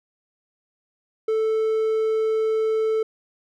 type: tone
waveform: triangle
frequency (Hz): 440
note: A4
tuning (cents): 0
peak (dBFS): -17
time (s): 1.28-3.03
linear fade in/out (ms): 5
effects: none